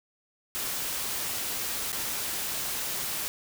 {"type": "noise with dropouts", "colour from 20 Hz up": "white", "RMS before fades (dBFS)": -32, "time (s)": [0.55, 3.28], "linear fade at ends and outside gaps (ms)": 0, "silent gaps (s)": [1.92, 1.928], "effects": []}